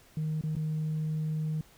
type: tone with dropouts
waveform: sine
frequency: 155.56 Hz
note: D#3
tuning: in tune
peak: -27 dBFS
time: 0.17-1.61 s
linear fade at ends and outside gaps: 2 ms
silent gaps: 0.411-0.437 / 0.553-0.565 s
effects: tanh soft clip ceiling -26 dBFS + pink hiss -59 dBFS RMS until 1.77 s